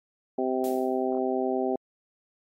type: harmonic tone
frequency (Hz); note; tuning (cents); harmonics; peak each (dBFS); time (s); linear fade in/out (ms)
129.5; C3; -17; 2 / 3 / 4 / 5 / 6; -30 / -28 / -34 / -32 / -33; 0.38-1.76; 5
type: noise with exponential decay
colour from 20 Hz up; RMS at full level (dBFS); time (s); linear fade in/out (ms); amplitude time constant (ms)
blue; -39; 0.64-1.08; 1; 95
effects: AAC 48 kbps